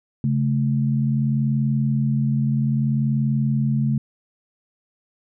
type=tone pair together; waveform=sine; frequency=137.59 / 218.2 Hz; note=C#3 / A3; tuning=-13 / -14 cents; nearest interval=minor sixth; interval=799 cents; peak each=-19 / -22 dBFS; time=0.24-3.98 s; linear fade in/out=2 ms; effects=none